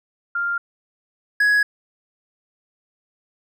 sine / triangle tone pair in turn, 1396.9 / 1671.8 Hz, F6 / G#6, 0 / +11 cents, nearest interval minor third, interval 311 cents, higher second, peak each -20 / -12 dBFS, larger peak second, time 0.35-0.58 / 1.4-1.63 s, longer neither, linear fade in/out 5 ms, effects none

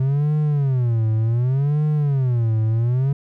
triangle tone with vibrato, 129.2 Hz, C3, 21 cents flat, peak -14 dBFS, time 0-3.13 s, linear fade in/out 5 ms, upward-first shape sine, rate 0.67 Hz, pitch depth 280 cents each way, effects none

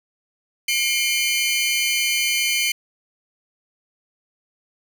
sawtooth tone cluster, 2151 / 2378 / 3041 Hz, C7 / D7 / F#7, +47 / +21 / +47 cents, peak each -20 dBFS, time 0.68-2.72 s, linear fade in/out 5 ms, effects none

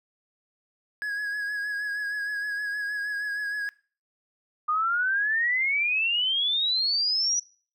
triangle tone with vibrato, 1666 Hz, G#6, 5 cents sharp, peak -26 dBFS, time 1.02-3.69 s, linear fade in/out 0 ms, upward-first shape triangle, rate 6.4 Hz, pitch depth 41 cents each way
sine exponential sweep, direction up, 1211 to 5920 Hz, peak -22 dBFS, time 4.68-7.4 s, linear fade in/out 10 ms
effects noise-tail reverb RT60 0.4 s tail -21 dB re dry

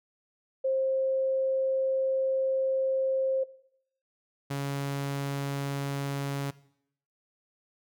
sine / sawtooth tone pair in turn, 530 / 139.81 Hz, C5 / C#3, +22 / +15 cents, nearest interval octave + major seventh, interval 2307 cents, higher first, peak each -24 / -26 dBFS, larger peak first, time 0.64-3.44 / 4.5-6.51 s, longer first, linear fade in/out 10 ms, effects noise-tail reverb RT60 0.7 s tail -19 dB re dry

